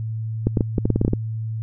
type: clicks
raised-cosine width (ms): 3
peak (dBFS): -5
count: 11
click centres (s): 0.47 / 0.572 / 0.608 / 0.782 / 0.855 / 0.903 / 0.96 / 1.014 / 1.049 / 1.08 / 1.134
effects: added 111 Hz sine -24 dBFS peak until 1.62 s